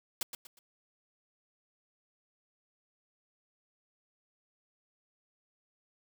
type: noise with echo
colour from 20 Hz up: white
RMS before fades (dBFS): -33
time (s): 0.21-0.23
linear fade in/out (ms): 2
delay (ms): 120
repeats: 3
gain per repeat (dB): -9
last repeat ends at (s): 0.59
effects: none